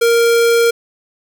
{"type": "tone", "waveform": "square", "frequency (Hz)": 466.2, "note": "A#4", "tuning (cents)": 0, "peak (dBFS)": -10, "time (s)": [0.01, 0.71], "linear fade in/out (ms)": 10, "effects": []}